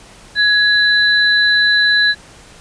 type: tone pair together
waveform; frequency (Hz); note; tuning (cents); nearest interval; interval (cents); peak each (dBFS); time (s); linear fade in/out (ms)
sine; 1679 / 3998; G#6 / B7; +18 / +20; octave + minor third; 1502; -11 / -14; 0.35-2.15; 50
effects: pink hiss -41 dBFS RMS until 2.6 s + resampled to 22050 Hz